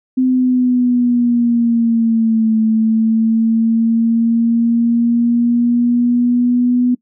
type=exponential two-way sweep; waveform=sine; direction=down then up; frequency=258 to 220 to 247.5 Hz; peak=-10 dBFS; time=0.17-6.95 s; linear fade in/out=10 ms; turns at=2.58 s; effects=noise-tail reverb RT60 0.1 s tail -22 dB re dry